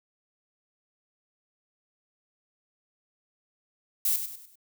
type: noise with echo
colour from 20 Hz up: violet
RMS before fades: -25 dBFS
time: 4.05-4.16 s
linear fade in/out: 2 ms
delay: 99 ms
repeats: 4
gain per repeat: -8 dB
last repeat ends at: 4.556 s
effects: none